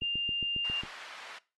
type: tone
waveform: sine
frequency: 2800 Hz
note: F7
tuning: 4 cents sharp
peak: -29 dBFS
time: 0.01-0.82 s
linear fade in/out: 20 ms
type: click train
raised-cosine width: 3 ms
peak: -29 dBFS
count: 7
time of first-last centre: 0.02-0.835 s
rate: 7.36 Hz
type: band-pass noise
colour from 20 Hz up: pink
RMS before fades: -46 dBFS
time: 0.64-1.39 s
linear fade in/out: 10 ms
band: 1100 to 3100 Hz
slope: 12 dB/octave
effects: noise-tail reverb RT60 0.3 s tail -19 dB re dry + Opus 32 kbps